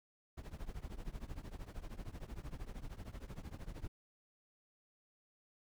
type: noise with tremolo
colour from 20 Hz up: brown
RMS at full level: -42 dBFS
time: 0.37-3.88 s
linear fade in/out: 10 ms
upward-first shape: triangle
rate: 13 Hz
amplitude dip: 95%
effects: none